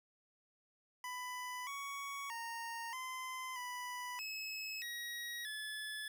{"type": "tone with pitch steps", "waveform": "25% pulse", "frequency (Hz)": [996, 1119, 925, 1030, 988, 2583, 1900, 1722], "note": ["B5", "C#6", "A#5", "C6", "B5", "E7", "A#6", "A6"], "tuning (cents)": [14, 16, -14, -28, 0, -36, 33, -38], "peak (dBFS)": -38, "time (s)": [1.04, 6.08], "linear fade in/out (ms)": 2, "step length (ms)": 630, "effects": []}